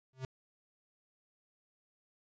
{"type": "tone with exponential growth", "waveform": "square", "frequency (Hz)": 130.81, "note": "C3", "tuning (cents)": 0, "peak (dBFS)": -35, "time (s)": [0.13, 0.25], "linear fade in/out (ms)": 2, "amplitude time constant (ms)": 25, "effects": ["resampled to 16000 Hz"]}